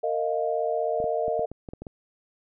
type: chord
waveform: sine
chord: Bb suspended fourth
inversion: none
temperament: equal with one note detuned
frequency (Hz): 459.2 / 622.3 / 698.5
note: Bb4 / Eb5 / F5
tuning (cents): -26 / 0 / 0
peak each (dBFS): -28 / -27 / -29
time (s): 0.03-1.46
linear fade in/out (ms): 10
type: clicks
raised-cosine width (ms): 2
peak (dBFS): -24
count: 9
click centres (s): 1.002 / 1.042 / 1.281 / 1.394 / 1.516 / 1.688 / 1.735 / 1.82 / 1.868
effects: none